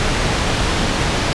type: low-pass noise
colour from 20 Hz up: pink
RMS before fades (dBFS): -18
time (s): 0-1.33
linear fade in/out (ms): 0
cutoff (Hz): 5400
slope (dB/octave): 12
effects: resampled to 24000 Hz